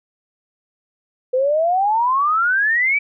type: exponential sweep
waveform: sine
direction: up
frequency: 498.3 to 2335 Hz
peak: -14 dBFS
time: 1.33-2.99 s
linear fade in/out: 10 ms
effects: none